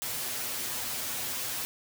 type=noise with comb filter; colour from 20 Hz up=white; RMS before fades=-34 dBFS; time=0.02-1.65 s; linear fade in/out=0 ms; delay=8.1 ms; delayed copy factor=+0.95; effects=none